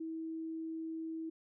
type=tone; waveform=sine; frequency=323.2 Hz; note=E4; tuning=34 cents flat; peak=-38 dBFS; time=0-1.3 s; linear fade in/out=10 ms; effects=none